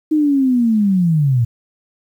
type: linear sweep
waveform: sine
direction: down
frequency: 313.6 to 112.8 Hz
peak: -11 dBFS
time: 0.11-1.45 s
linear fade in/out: 10 ms
effects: 8-bit